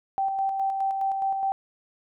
sine tone with tremolo, 778 Hz, G5, 13 cents flat, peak -22 dBFS, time 0.18-1.52 s, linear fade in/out 0 ms, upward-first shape square, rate 4.8 Hz, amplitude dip 35%, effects none

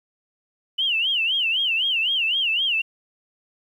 sine tone with vibrato, 2923 Hz, F#7, 22 cents flat, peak -19 dBFS, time 0.78-2.82 s, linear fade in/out 10 ms, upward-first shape sine, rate 3.9 Hz, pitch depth 190 cents each way, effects 9-bit

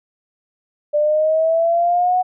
sine exponential sweep, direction up, 590 to 740 Hz, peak -13 dBFS, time 0.93-2.23 s, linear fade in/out 20 ms, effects none

